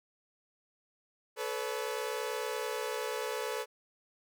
sawtooth tone cluster, 434.6 / 495.2 / 564 Hz, A4 / B4 / C#5, -21 / +5 / +30 cents, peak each -33 / -34 / -37 dBFS, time 1.36-3.66 s, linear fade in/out 50 ms, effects none

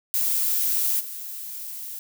violet noise with level steps, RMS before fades -23 / -35 dBFS, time 0.14-1.99 s, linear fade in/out 0 ms, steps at 0.99 s, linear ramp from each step 20 ms, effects none

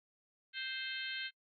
harmonic tone, 523.3 Hz, C5, in tune, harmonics 3 / 4 / 5 / 6 / 7 / 8, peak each -43 / -46 / -47 / -44 / -48 / -47 dBFS, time 0.53-1.31 s, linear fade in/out 50 ms, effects noise-tail reverb RT60 0.1 s tail -22 dB re dry

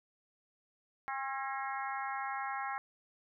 harmonic tone with a mistuned harmonic, 268.9 Hz, C4, 47 cents sharp, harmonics 3 / 4 / 5 / 6 / 7 / 8, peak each -39 / -41 / -43 / -45 / -46 / -47 dBFS, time 1.08-2.78 s, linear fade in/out 0 ms, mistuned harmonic 6, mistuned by +36 cents, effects none

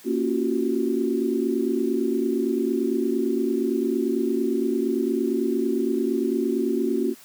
sine chord, Gb major seventh, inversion first, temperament equal with one note detuned, 233.1 / 277.2 / 349.2 / 378 Hz, Bb3 / Db4 / F4 / Gb4, 0 / 0 / 0 / +37 cents, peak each -26 dBFS, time 0.04-7.15 s, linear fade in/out 50 ms, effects white hiss -49 dBFS RMS until 7.24 s + high-pass 150 Hz 12 dB/octave

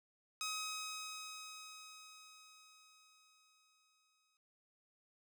10% pulse tone with exponential decay, 1267 Hz, D#6, 31 cents sharp, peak -30 dBFS, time 0.41-4.37 s, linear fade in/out 1 ms, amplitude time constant 860 ms, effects none

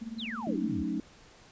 sine tone with tremolo, 225.7 Hz, A3, 44 cents sharp, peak -33 dBFS, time 0.01-0.68 s, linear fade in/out 10 ms, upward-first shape sine, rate 19 Hz, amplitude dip 85%
sine exponential sweep, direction down, 4306 to 61.6 Hz, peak -36 dBFS, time 0.18-0.84 s, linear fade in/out 20 ms
sine chord, D# half-diminished seventh, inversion first, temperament equal, 185 / 220 / 277.2 / 311.1 Hz, F#3 / A3 / C#4 / D#4, 0 / 0 / 0 / 0 cents, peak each -36 / -35 / -35 / -34 dBFS, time 0.47-1 s, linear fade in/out 2 ms
effects pink hiss -56 dBFS RMS until 1.51 s + resampled to 16000 Hz

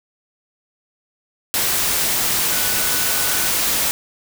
sine tone in noise, 1484 Hz, F#6, 5 cents sharp, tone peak -30 dBFS, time 2.51-3.48 s, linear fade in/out 0 ms, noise white, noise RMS -19 dBFS, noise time 1.54-3.91 s, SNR -14 dB, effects none

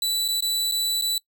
sawtooth tone with dropouts, 3964 Hz, B7, 6 cents sharp, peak -19 dBFS, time 0.02-1.18 s, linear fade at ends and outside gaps 2 ms, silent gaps 0.28-0.285 / 0.406-0.423 / 0.714-0.72 / 1.013-1.021 s, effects noise-tail reverb RT60 0.1 s tail -22 dB re dry

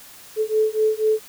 sine beating tone pair, 432 / 436.1 Hz, A4 / A4, -32 / -15 cents, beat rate 4.1 Hz, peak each -20 dBFS, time 0.36-1.2 s, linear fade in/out 50 ms, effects white hiss -44 dBFS RMS until 1.28 s

